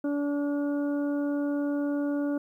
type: harmonic tone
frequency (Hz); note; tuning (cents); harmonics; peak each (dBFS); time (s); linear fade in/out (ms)
287.8; D4; -35; 1 / 2 / 3 / 4 / 5; -26 / -34 / -47 / -48 / -44; 0.04-2.38; 5
effects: 11-bit